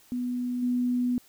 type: tone with level steps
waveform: sine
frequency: 246.7 Hz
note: B3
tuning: 2 cents flat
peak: -27 / -23 dBFS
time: 0.12-1.18 s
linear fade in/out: 0 ms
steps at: 0.62 s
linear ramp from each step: 10 ms
effects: white hiss -58 dBFS RMS until 1.28 s